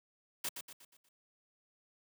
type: noise with echo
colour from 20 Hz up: white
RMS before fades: -37 dBFS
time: 0.44-0.49 s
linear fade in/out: 5 ms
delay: 120 ms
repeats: 5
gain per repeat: -7 dB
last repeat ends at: 1.09 s
effects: high-pass 150 Hz 12 dB/octave